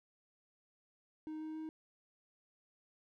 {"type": "tone with pitch steps", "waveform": "triangle", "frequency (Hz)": [311.1, 313.1, 315.1], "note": ["D#4", "D#4", "D#4"], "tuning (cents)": [0, 11, 22], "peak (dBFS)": -39, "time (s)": [1.27, 1.69], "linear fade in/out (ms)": 0, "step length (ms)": 140, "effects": []}